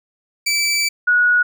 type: tone pair in turn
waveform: 20% pulse / sine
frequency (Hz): 2316 / 1459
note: D7 / F#6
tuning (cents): -25 / -25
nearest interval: minor sixth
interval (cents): 800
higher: first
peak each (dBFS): -11 / -11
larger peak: neither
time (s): 0.46-0.89 / 1.07-1.43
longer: first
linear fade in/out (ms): 10
effects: none